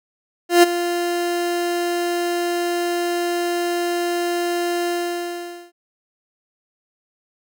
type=tone with ADSR envelope; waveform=30% pulse; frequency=348.1 Hz; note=F4; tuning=6 cents flat; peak=-4 dBFS; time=0.49-5.72 s; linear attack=140 ms; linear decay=17 ms; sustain=-13 dB; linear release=840 ms; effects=none